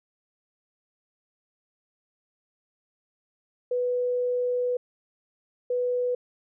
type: tone pair in turn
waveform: sine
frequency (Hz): 493.9 / 493.9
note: B4 / B4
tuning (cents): 0 / 0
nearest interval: unison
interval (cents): 0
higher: neither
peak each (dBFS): -23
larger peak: neither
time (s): 3.71-4.77 / 5.7-6.15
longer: first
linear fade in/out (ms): 5
effects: none